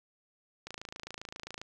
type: click train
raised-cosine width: 0.2 ms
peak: -24 dBFS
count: 27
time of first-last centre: 0.67-1.615 s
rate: 27.5 Hz
effects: none